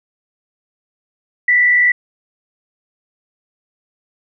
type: tone with frequency modulation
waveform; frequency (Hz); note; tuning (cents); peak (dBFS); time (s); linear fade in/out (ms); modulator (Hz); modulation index
sine; 1970; B6; -5; -9; 1.48-1.92; 5; 59.3; 0.67
effects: none